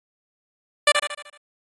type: tone with echo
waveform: 10% pulse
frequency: 587.3 Hz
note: D5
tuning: in tune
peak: -4 dBFS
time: 0.87-0.92 s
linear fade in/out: 5 ms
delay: 76 ms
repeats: 6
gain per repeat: -6 dB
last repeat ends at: 1.376 s
effects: AAC 32 kbps